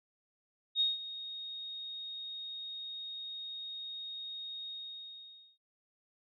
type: tone with ADSR envelope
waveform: sine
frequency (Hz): 3729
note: A#7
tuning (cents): 0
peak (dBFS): -25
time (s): 0.75-5.58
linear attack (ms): 54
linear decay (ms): 170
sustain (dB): -15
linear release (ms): 890
effects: none